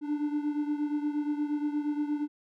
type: beating tone pair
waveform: triangle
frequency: 293.7 / 302.2 Hz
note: D4 / D4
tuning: 0 / +50 cents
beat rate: 8.5 Hz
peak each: -27 / -32 dBFS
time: 0.01-2.28 s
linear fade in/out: 50 ms
effects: none